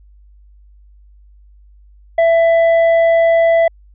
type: tone with hard clipping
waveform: triangle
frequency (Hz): 665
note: E5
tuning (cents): +15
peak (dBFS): -10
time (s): 2.18-3.68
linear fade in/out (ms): 5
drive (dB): 9
effects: added 50 Hz sine -42 dBFS peak until 3.94 s + resampled to 8000 Hz